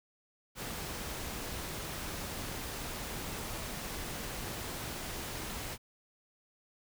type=noise; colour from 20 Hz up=pink; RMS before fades=-40 dBFS; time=0.55-5.78 s; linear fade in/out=50 ms; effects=none